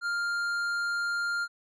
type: tone with tanh clipping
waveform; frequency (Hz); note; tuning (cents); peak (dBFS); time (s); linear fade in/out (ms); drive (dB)
sine; 1400; F6; +4; -29; 0.01-1.48; 50; 10
effects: none